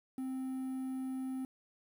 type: tone with quantisation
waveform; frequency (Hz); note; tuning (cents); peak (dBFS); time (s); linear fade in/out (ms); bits
triangle; 261.6; C4; 0; -34; 0.18-1.45; 2; 10
effects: none